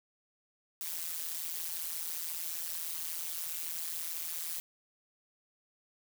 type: noise with amplitude modulation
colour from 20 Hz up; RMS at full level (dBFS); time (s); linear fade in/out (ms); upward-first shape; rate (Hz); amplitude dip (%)
blue; -34; 0.81-4.6; 0; sine; 166; 100
effects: none